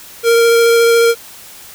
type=tone with vibrato; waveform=square; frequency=464.4 Hz; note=A#4; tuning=7 cents flat; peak=-8 dBFS; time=0.23-1.15 s; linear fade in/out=50 ms; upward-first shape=sine; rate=14 Hz; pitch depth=9 cents each way; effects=white hiss -36 dBFS RMS until 1.74 s